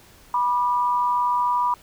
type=tone pair together; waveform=sine; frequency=978.9 / 1192 Hz; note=B5 / D6; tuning=-16 / +25 cents; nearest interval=minor third; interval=341 cents; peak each=-19 / -26 dBFS; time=0.34-1.74 s; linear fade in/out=2 ms; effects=pink hiss -51 dBFS RMS until 1.82 s